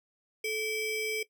square ring-modulated tone, 1372 Hz, F6, 31 cents flat, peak -28 dBFS, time 0.44-1.23 s, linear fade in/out 5 ms, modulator 937 Hz, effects noise-tail reverb RT60 0.1 s tail -18 dB re dry

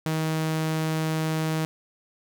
sawtooth tone, 158.4 Hz, D#3, 31 cents sharp, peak -20 dBFS, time 0.06-1.65 s, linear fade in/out 0 ms, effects none

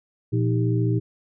sine tone cluster, 118.2 / 172.6 / 315.6 / 395.9 Hz, A#2 / F3 / D#4 / G4, +24 / -20 / +25 / +17 cents, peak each -20 / -29 / -27 / -29 dBFS, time 0.32-1 s, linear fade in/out 20 ms, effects none

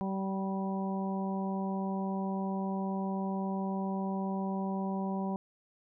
harmonic tone with a mistuned harmonic, 192.6 Hz, G3, 30 cents flat, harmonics 1 / 2 / 3 / 4 / 5, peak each -32 / -41 / -43 / -41 / -42 dBFS, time 0.01-5.36 s, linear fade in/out 0 ms, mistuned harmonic 5, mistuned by +20 cents, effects none

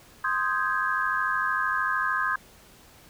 sine chord, Ab major seventh, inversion first, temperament equal, 1046.5 / 1244.5 / 1568 / 1661.2 Hz, C6 / Eb6 / G6 / Ab6, 0 / 0 / 0 / 0 cents, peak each -29 dBFS, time 0.24-2.36 s, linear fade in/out 5 ms, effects pink hiss -53 dBFS RMS until 3.09 s

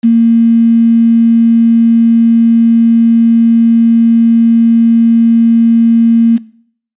sine tone with quantisation, 230 Hz, A#3, 23 cents flat, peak -3 dBFS, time 0.03-6.38 s, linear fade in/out 20 ms, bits 5, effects noise-tail reverb RT60 0.6 s tail -20 dB re dry + resampled to 8000 Hz

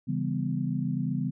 sine chord, C# half-diminished seventh, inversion none, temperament just, 138.59 / 166.31 / 199.57 / 249.5 Hz, C#3 / E3 / G3 / B3, 0 / +16 / +31 / +18 cents, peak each -31 / -32 / -33 / -32 dBFS, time 0.07-1.31 s, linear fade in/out 20 ms, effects none

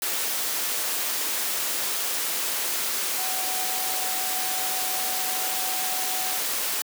sine tone in noise, 750 Hz, F#5, 23 cents sharp, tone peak -34 dBFS, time 3.18-6.38 s, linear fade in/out 2 ms, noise white, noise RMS -27 dBFS, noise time 0.02-6.82 s, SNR -10 dB, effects high-pass 300 Hz 12 dB/octave

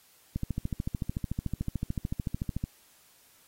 click train, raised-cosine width 5 ms, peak -18 dBFS, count 32, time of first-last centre 0.36-2.639 s, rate 13.6 Hz, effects white hiss -61 dBFS RMS until 3.47 s + AAC 48 kbps

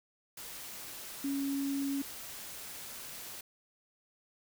sine tone in noise, 277.2 Hz, C#4, in tune, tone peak -31 dBFS, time 1.24-2.02 s, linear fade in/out 5 ms, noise white, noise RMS -45 dBFS, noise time 0.37-3.41 s, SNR +11 dB, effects none

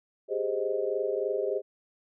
sine chord, Ab major seventh, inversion third, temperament equal, 392 / 415.3 / 523.3 / 622.3 Hz, G4 / Ab4 / C5 / Eb5, 0 / 0 / 0 / 0 cents, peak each -32 / -31 / -32 / -34 dBFS, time 0.28-1.62 s, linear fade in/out 50 ms, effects none

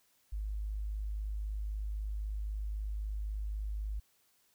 sine tone, 51.91 Hz, G#1, in tune, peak -34 dBFS, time 0.32-4 s, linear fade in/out 10 ms, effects white hiss -71 dBFS RMS until 4.54 s

